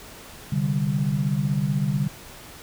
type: chord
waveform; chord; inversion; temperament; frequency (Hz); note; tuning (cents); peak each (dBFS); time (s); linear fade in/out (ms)
sine; C suspended second; none; equal; 130.81 / 146.83 / 196; C3 / D3 / G3; 0 / 0 / 0; -27 / -23 / -26; 0.52-2.08; 5
effects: pink hiss -43 dBFS RMS until 2.62 s